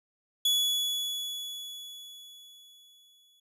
40% pulse tone with exponential decay, 3398 Hz, G#7, 39 cents sharp, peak -21 dBFS, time 0.45-3.4 s, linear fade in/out 5 ms, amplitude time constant 640 ms, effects none

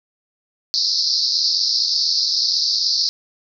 pink band-pass noise, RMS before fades -19 dBFS, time 0.74-3.09 s, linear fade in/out 0 ms, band 4200 to 5400 Hz, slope 96 dB/octave, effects none

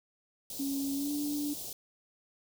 white band-stop noise, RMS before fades -41 dBFS, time 0.5-1.73 s, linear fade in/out 2 ms, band 730 to 3600 Hz, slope 24 dB/octave
sine tone with pitch glide, 276.2 to 291.8 Hz, C#4 to D4, -6 to -11 cents, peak -31 dBFS, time 0.59-1.54 s, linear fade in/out 10 ms, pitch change +95 cents, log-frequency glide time 0.95-1.11 s
effects none

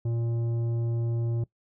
sine tone with tanh clipping, 116.54 Hz, A#2, in tune, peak -27 dBFS, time 0.05-1.44 s, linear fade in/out 5 ms, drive 10 dB, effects noise-tail reverb RT60 0.1 s tail -20 dB re dry

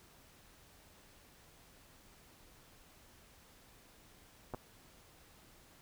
clicks, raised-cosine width 1 ms, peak -27 dBFS, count 2, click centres 4.538 / 4.546 s, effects pink hiss -62 dBFS RMS until 5.81 s

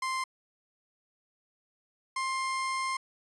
30% pulse tone pair in turn, 1046.5 / 1055.6 Hz, C6 / C6, 0 / +15 cents, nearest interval unison, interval 15 cents, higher second, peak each -27 dBFS, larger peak neither, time 0.02-0.24 / 2.16-2.97 s, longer second, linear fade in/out 5 ms, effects resampled to 24000 Hz

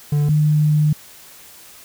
triangle / sine tone pair in turn, 146.83 / 151.13 Hz, D3 / D3, 0 / +50 cents, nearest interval unison, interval 50 cents, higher second, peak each -12 dBFS, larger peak neither, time 0.12-0.29 / 0.29-0.93 s, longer second, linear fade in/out 5 ms, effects white hiss -43 dBFS RMS until 1.84 s

